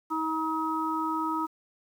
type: harmonic tone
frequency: 317.9 Hz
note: D#4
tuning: 37 cents sharp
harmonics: 1 / 3 / 4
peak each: -31 / -31 / -31 dBFS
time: 0.1-1.47 s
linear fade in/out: 20 ms
effects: 9-bit